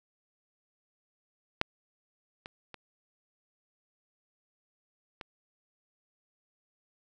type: clicks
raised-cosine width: 0.3 ms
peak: -9 / -25 / -27 / -24 dBFS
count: 4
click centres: 1.614 / 2.459 / 2.743 / 5.212 s
effects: none